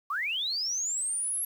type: linear sweep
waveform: sine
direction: up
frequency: 1067 to 11400 Hz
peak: -28 dBFS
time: 0.1-1.45 s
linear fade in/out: 5 ms
effects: 9-bit